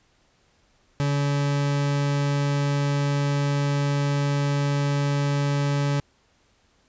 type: tone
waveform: 40% pulse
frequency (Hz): 142.6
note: C#3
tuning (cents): +49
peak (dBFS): -20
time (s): 1-6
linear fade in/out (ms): 0
effects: pink hiss -63 dBFS RMS until 6.88 s + resampled to 16000 Hz